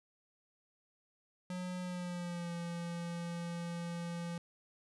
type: tone with pitch glide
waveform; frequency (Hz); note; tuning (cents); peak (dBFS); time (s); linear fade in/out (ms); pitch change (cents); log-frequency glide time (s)
square; 181.3 to 171.12; F#3 to F3; -35 to -35; -39; 1.5-4.38; 2; -100; 1.81-2.52
effects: resampled to 24000 Hz + 13-bit